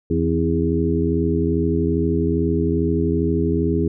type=harmonic tone with a mistuned harmonic; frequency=82.41 Hz; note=E2; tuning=in tune; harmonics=1 / 2 / 3 / 4 / 5; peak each=-23 / -23 / -23 / -23 / -23 dBFS; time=0.1-3.88 s; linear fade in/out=5 ms; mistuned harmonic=3; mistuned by=+66 cents; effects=none